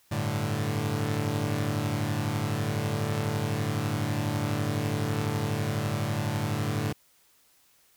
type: chord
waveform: sawtooth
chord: G suspended second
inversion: none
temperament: equal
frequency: 98 / 110 / 146.83 Hz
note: G2 / A2 / D3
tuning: 0 / 0 / 0 cents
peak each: -29 / -26 / -27 dBFS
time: 0.11-6.93 s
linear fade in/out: 10 ms
effects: white hiss -63 dBFS RMS until 7.96 s